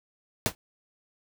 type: noise with exponential decay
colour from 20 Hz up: pink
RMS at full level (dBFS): -21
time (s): 0.46-0.55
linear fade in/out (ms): 0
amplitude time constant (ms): 18
effects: none